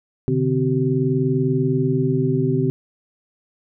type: tone cluster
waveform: sine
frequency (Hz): 130.3 / 150.6 / 258.8 / 383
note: C3 / D3 / C4 / G4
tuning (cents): -7 / +44 / -19 / -40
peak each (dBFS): -22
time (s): 0.28-2.7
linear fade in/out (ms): 0
effects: none